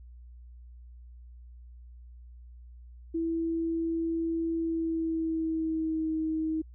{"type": "tone with pitch glide", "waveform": "sine", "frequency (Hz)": [329.6, 316.5], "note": ["E4", "D#4"], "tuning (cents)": [0, 30], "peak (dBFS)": -27, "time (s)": [3.14, 6.62], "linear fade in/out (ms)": 10, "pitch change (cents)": -70, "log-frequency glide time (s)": [4.56, 6.14], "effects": ["added 60 Hz sine -46 dBFS peak until 6.74 s"]}